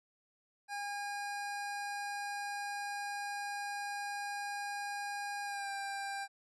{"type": "tone with pitch glide", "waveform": "25% pulse", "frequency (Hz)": [813, 794], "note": ["G#5", "G5"], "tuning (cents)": [-37, 22], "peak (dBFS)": -34, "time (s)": [0.68, 6.28], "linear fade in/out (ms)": 50, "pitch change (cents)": -41, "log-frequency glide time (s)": [5.45, 5.7], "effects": ["resampled to 24000 Hz"]}